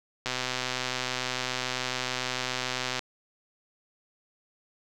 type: click train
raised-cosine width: 0.2 ms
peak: -12 dBFS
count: 348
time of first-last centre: 0.26-2.992 s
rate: 127 Hz
effects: none